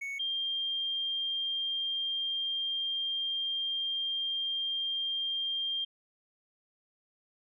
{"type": "tone pair in turn", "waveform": ["triangle", "sine"], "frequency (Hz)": [2217, 3194], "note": ["C#7", "G7"], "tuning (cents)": [0, 32], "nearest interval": "tritone", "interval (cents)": 632, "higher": "second", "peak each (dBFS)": [-33, -30], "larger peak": "second", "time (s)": [[0.01, 0.19], [0.19, 5.85]], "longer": "second", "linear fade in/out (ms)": 10, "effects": []}